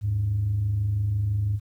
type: tone pair together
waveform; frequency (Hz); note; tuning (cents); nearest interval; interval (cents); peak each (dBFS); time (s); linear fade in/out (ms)
sine; 77.5 / 103.53; D#2 / G#2; -6 / -5; perfect fourth; 501; -32 / -21; 0.01-1.6; 50
effects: tanh soft clip ceiling -17 dBFS + 10-bit